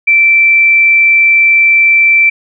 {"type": "tone", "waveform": "sine", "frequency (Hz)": 2337, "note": "D7", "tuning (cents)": -9, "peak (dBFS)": -4, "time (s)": [0.07, 2.3], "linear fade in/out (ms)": 10, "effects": []}